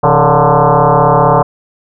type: tone with frequency modulation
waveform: sine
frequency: 164.81 Hz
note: E3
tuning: in tune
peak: -5 dBFS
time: 0.03-1.43 s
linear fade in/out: 10 ms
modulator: 147 Hz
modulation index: 6.8
effects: none